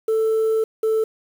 sine tone pair in turn, 442 / 440.3 Hz, A4 / A4, +8 / +1 cents, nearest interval unison, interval 7 cents, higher first, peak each -14 dBFS, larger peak neither, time 0.08-0.64 / 0.83-1.04 s, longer first, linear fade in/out 5 ms, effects tanh soft clip ceiling -15 dBFS + 7-bit

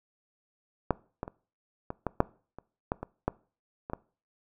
clicks, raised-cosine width 1 ms, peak -9 / -18 / -25 / -20 / -15 / -6 / -28 / -14 / -21 / -12 / -23 / -17 dBFS, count 12, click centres 0.907 / 1.231 / 1.279 / 1.904 / 2.067 / 2.204 / 2.586 / 2.919 / 3.03 / 3.28 / 3.899 / 3.934 s, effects noise-tail reverb RT60 0.4 s tail -22 dB re dry

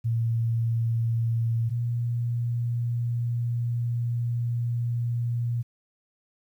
sine tone pair in turn, 115.2 / 118.85 Hz, A#2 / A#2, -20 / +34 cents, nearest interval minor second, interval 54 cents, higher second, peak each -22 / -24 dBFS, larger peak first, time 0.04-1.7 / 1.7-5.63 s, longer second, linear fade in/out 20 ms, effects 10-bit

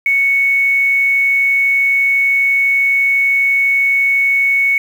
sine tone with quantisation, 2217 Hz, C#7, in tune, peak -10 dBFS, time 0.06-4.78 s, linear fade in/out 2 ms, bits 6, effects none

